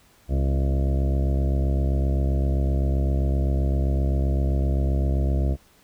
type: harmonic tone with a mistuned harmonic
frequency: 67.7 Hz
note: C#2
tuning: 40 cents flat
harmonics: 1 / 2 / 3 / 4 / 5 / 6 / 7 / 8 / 9 / 10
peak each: -20 / -27 / -34 / -35 / -35 / -41 / -41 / -42 / -38 / -41 dBFS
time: 0.28-5.57 s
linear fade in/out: 50 ms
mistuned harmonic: 4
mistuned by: -36 cents
effects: pink hiss -57 dBFS RMS until 5.83 s